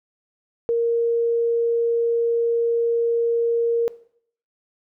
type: tone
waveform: sine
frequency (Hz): 466.2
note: A#4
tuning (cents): 0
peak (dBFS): -17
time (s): 0.69-3.88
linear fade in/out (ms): 0
effects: noise-tail reverb RT60 0.6 s tail -19 dB re dry